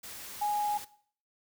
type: tone in noise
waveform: sine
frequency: 831 Hz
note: G#5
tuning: 1 cent sharp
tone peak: -27 dBFS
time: 0.41-0.78 s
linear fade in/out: 10 ms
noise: white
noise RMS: -44 dBFS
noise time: 0.03-0.85 s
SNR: +14 dB
effects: noise-tail reverb RT60 0.5 s tail -17 dB re dry